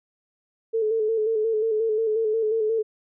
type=tone with vibrato; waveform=sine; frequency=440 Hz; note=A4; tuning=in tune; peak=-20 dBFS; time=0.73-2.83 s; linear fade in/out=20 ms; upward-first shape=square; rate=5.6 Hz; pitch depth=41 cents each way; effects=none